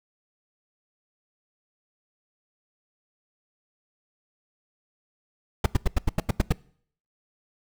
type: noise bursts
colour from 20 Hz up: brown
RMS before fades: -18 dBFS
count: 9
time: 5.64-6.525 s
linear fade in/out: 5 ms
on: 21 ms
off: 87 ms
effects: noise-tail reverb RT60 0.6 s tail -23 dB re dry